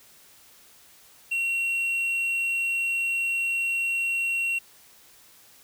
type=tone; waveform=triangle; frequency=2735 Hz; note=F7; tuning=37 cents flat; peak=-22 dBFS; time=1.31-4.59 s; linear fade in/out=10 ms; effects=white hiss -54 dBFS RMS until 5.63 s